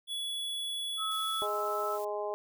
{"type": "tone", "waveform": "square", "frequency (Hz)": 3393, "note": "G#7", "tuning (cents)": 36, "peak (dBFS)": -34, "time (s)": [0.07, 1.47], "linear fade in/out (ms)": 50}
{"type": "tone with pitch glide", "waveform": "sine", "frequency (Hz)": [1292, 1308.5], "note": ["E6", "E6"], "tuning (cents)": [-35, -13], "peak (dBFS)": -33, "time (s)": [0.97, 1.99], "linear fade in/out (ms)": 50, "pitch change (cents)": 22, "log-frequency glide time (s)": [1.17, 1.33]}
{"type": "noise", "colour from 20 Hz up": "blue", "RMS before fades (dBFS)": -49, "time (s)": [1.11, 2.05], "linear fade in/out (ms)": 5}
{"type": "harmonic tone", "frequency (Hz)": 207.7, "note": "G#3", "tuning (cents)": 0, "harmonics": [2, 3, 4, 5], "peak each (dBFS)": [-36, -36, -39, -42], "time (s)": [1.42, 2.34], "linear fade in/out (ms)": 0}
{"effects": []}